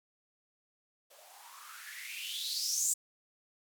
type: noise with band-pass filter sweep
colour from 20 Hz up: violet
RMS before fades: -38 dBFS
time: 1.1-2.94 s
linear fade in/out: 10 ms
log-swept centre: 540 to 7800 Hz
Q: 7.2
effects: none